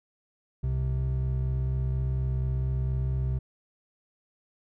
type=tone pair together; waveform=triangle; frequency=65.2 / 129.42 Hz; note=C2 / C3; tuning=-5 / -19 cents; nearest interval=octave; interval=1186 cents; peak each=-26 dBFS; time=0.63-3.39 s; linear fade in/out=10 ms; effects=none